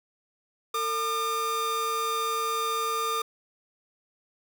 45% pulse tone pair together, 452 / 1206 Hz, A4 / D6, +47 / +46 cents, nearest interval octave + perfect fourth, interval 1699 cents, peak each -33 / -27 dBFS, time 0.74-3.22 s, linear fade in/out 5 ms, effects none

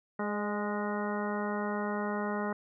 harmonic tone with a mistuned harmonic, 207.7 Hz, G#3, in tune, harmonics 1 / 2 / 3 / 4 / 5 / 6 / 7 / 9, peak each -34 / -37 / -39 / -40 / -41 / -42 / -42 / -44 dBFS, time 0.19-2.53 s, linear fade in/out 5 ms, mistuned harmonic 3, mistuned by -25 cents, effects none

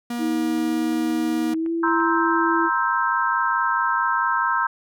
45% pulse tone, 238.8 Hz, A#3, 42 cents sharp, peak -25 dBFS, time 0.1-1.54 s, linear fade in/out 5 ms
sine tone with pitch glide, 317.3 to 333.3 Hz, D#4 to E4, +34 to +19 cents, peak -21 dBFS, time 0.18-2.7 s, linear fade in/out 50 ms, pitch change +85 cents, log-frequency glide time 1.52-1.72 s
clicks, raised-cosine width 0.5 ms, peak -28 dBFS, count 7, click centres 0.582 / 0.928 / 1.104 / 1.544 / 1.662 / 1.879 / 2.004 s
sine chord, C dominant seventh, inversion third, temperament just, 941.9 / 1046.5 / 1308.1 / 1569.8 Hz, Bb5 / C6 / E6 / G6, +18 / 0 / -14 / +2 cents, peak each -24 dBFS, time 1.83-4.67 s, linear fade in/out 5 ms
effects none

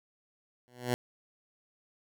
10% pulse tone with exponential growth, 123.47 Hz, B2, in tune, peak -16 dBFS, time 0.68-0.94 s, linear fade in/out 0 ms, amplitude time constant 56 ms, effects none

